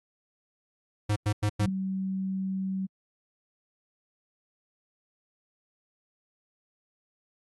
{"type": "tone bursts", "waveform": "square", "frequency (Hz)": 104.6, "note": "G#2", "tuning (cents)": 13, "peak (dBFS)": -24, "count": 4, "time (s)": [1.09, 1.663], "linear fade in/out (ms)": 10, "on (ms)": 72, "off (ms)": 95}
{"type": "tone", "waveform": "sine", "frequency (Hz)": 190.7, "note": "G3", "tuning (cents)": -47, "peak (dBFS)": -28, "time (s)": [1.6, 2.87], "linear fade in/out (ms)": 20}
{"effects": ["AAC 32 kbps"]}